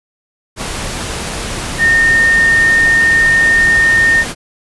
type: tone in noise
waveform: sine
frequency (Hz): 1831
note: A#6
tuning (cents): -32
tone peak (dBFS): -7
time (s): 1.78-4.25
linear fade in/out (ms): 50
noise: pink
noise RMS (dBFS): -21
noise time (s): 0.56-4.35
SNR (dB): +11
effects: resampled to 24000 Hz